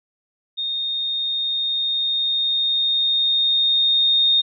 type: tone with level ramp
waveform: sine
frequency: 3684 Hz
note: A#7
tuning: 21 cents flat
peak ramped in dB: -22 to -13 dBFS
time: 0.57-4.42 s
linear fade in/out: 20 ms
effects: none